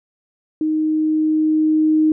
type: tone with level ramp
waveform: sine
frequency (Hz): 311.1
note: D#4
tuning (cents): 0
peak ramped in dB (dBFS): -16 to -11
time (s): 0.61-2.12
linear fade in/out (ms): 2
effects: none